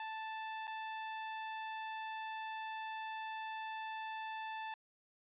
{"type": "tone with dropouts", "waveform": "sawtooth", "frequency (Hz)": 880, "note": "A5", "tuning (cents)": 0, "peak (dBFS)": -37, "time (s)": [0, 4.74], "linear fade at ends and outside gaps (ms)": 2, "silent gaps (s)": [0.671, 0.677], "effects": ["resampled to 8000 Hz"]}